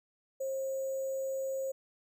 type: tone with sample-and-hold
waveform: sine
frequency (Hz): 535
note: C5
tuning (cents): +38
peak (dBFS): -32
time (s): 0.4-1.72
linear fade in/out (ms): 10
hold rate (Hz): 7350
effects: none